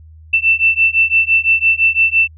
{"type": "beating tone pair", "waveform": "sine", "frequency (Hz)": [2668, 2673.9], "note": ["E7", "E7"], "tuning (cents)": [20, 24], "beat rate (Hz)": 5.9, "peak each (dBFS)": -13, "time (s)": [0.33, 2.28], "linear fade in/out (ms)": 10, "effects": ["added 79 Hz sine -37 dBFS peak until 2.37 s"]}